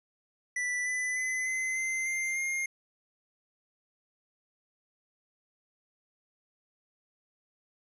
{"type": "tone with pitch steps", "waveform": "square", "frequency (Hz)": [1975.5, 1999.6, 2024, 2049, 2074, 2099, 2125], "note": ["B6", "B6", "B6", "C7", "C7", "C7", "C7"], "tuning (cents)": [0, 21, 42, -37, -16, 5, 26], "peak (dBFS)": -30, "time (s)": [0.56, 2.66], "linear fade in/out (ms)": 5, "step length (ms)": 300, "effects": ["resampled to 24000 Hz"]}